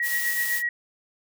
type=tone with tremolo; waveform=sine; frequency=1910 Hz; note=A#6; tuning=42 cents sharp; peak=-22 dBFS; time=0-0.69 s; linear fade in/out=2 ms; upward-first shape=sine; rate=8 Hz; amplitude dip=50%
type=noise; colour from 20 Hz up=blue; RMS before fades=-30 dBFS; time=0.02-0.63 s; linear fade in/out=50 ms
effects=none